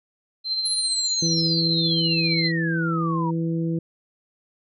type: tone with tremolo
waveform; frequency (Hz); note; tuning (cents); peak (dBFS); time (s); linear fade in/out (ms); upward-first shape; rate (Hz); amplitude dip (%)
sine; 4120; C8; -28; -20; 0.44-2.52; 50; triangle; 15; 50
type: exponential sweep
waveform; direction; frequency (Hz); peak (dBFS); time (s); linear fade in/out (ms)
sine; down; 10570 to 932.3; -26; 0.65-3.31; 10
type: harmonic tone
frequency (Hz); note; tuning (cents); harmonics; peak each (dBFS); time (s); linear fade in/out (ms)
165.2; E3; +4; 1 / 2 / 3; -23 / -27 / -35; 1.22-3.79; 5
effects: none

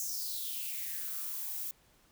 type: noise with high-pass filter sweep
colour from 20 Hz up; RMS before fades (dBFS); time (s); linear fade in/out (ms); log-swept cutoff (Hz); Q
violet; -38; 0-1.71; 0; 6500 to 600; 5.6
effects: pink hiss -66 dBFS RMS until 2.11 s

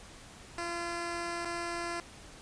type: tone with dropouts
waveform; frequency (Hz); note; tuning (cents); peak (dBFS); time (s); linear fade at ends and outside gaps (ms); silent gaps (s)
10% pulse; 342.7; F4; -33; -26; 0.58-2; 1; 1.448-1.455
effects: pink hiss -51 dBFS RMS until 2.41 s + resampled to 22050 Hz

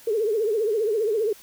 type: tone with vibrato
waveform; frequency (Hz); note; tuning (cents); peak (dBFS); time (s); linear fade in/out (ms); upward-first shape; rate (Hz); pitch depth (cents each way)
sine; 434.1; A4; -23; -20; 0.07-1.33; 5; triangle; 15; 150
effects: white hiss -49 dBFS RMS until 1.42 s

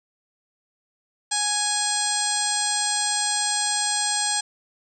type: harmonic tone with a mistuned harmonic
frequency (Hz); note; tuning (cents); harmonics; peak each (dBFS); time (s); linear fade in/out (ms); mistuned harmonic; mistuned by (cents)
830; G#5; -1; 1 / 2 / 3 / 4 / 5 / 6 / 7 / 8 / 9 / 10; -29 / -32 / -39 / -31 / -30 / -32 / -33 / -37 / -29 / -27; 1.31-4.41; 10; 5; +22
effects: none

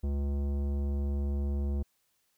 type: tone with tanh clipping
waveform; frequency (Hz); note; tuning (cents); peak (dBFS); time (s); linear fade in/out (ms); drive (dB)
sine; 70.6; C#2; +32; -30; 0.03-1.83; 10; 15
effects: white hiss -74 dBFS RMS until 2.37 s

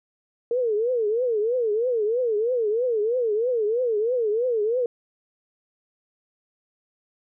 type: tone with vibrato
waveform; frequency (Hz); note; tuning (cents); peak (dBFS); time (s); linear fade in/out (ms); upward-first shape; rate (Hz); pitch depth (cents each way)
sine; 459.7; A#4; -24; -20; 0.51-4.86; 2; triangle; 3.1; 210
effects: none

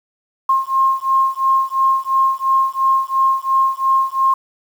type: beating tone pair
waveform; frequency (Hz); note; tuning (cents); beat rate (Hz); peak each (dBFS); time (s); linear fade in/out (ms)
sine; 1066 / 1068.9; C6 / C6; +32 / +37; 2.9; -16; 0.49-4.34; 5
effects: 7-bit

